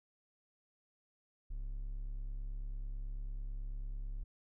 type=tone; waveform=triangle; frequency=34.56 Hz; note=C#1; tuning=4 cents flat; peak=-36 dBFS; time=1.5-4.24 s; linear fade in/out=10 ms; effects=none